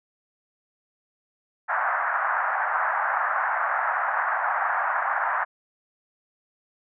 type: band-pass noise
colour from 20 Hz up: white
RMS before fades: -25 dBFS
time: 1.68-5.45 s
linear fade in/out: 20 ms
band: 680 to 1700 Hz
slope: 48 dB/octave
effects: none